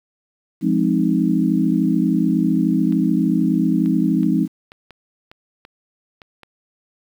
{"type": "chord", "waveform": "sine", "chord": "F minor seventh", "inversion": "none", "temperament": "equal", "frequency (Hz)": [174.61, 207.7, 261.6, 311.1], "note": ["F3", "Ab3", "C4", "Eb4"], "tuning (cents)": [0, 0, 0, 0], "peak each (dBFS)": -20, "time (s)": [0.61, 4.48], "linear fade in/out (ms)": 50}
{"type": "clicks", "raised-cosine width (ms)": 0.3, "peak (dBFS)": -25, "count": 9, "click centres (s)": [2.924, 3.86, 4.232, 4.719, 4.907, 5.315, 5.651, 6.218, 6.433]}
{"effects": ["8-bit"]}